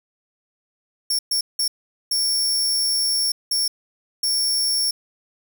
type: tone bursts at uneven times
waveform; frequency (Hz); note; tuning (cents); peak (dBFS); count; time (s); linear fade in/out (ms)
sawtooth; 5470; F8; -37; -16; 6; 1.1-1.19 / 1.31-1.41 / 1.59-1.68 / 2.11-3.32 / 3.51-3.68 / 4.23-4.91; 5
effects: 7-bit